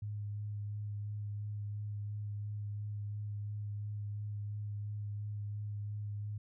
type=tone with vibrato; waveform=sine; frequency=103.83 Hz; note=G#2; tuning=in tune; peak=-37 dBFS; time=0.02-6.38 s; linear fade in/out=5 ms; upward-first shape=sine; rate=2.9 Hz; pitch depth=14 cents each way; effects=none